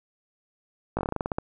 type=slowing click train; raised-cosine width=1 ms; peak=-13 dBFS; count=12; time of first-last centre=0.97-1.385 s; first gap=18 ms; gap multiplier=1.14; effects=none